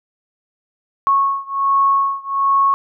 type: beating tone pair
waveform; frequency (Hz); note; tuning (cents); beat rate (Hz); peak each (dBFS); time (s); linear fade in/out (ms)
sine; 1100 / 1101.3; C#6 / C#6; -14 / -12; 1.3; -16 / -17; 1.07-2.74; 0
effects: none